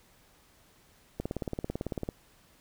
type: click train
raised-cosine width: 2 ms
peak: -19 dBFS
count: 17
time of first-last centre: 1.2-2.089 s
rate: 18 Hz
effects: pink hiss -62 dBFS RMS until 2.6 s